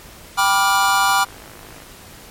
square chord, G dominant seventh, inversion none, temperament just, 784 / 980 / 1176 / 1411.2 Hz, G5 / B5 / D6 / F6, 0 / -14 / +2 / +18 cents, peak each -20 dBFS, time 0.37-1.25 s, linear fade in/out 20 ms
click train, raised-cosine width 0.5 ms, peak -26 dBFS, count 54, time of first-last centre 0.81-1.821 s, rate 52.4 Hz
effects pink hiss -41 dBFS RMS until 2.3 s + MP3 64 kbps

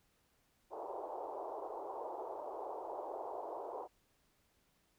white band-pass noise, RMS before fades -44 dBFS, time 0.7-3.88 s, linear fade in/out 50 ms, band 360 to 950 Hz, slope 48 dB/octave, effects pink hiss -75 dBFS RMS until 4.98 s

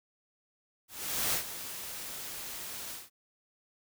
white noise with ADSR envelope, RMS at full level -29 dBFS, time 0.88-3.1 s, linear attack 450 ms, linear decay 100 ms, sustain -12 dB, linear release 180 ms, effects none

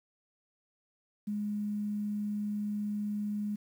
sine tone with quantisation, 207.9 Hz, G#3, 2 cents sharp, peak -31 dBFS, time 1.27-3.56 s, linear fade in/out 10 ms, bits 10, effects none

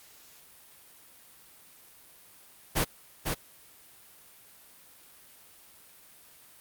pink noise with echo, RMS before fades -26 dBFS, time 2.75-2.85 s, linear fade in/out 20 ms, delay 500 ms, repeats 1, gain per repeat -4 dB, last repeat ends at 3.35 s, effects white hiss -55 dBFS RMS until 6.6 s + Opus 48 kbps

